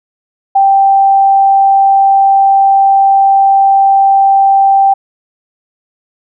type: tone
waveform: sine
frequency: 784 Hz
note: G5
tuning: in tune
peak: -4 dBFS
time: 0.55-4.94 s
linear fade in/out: 10 ms
effects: none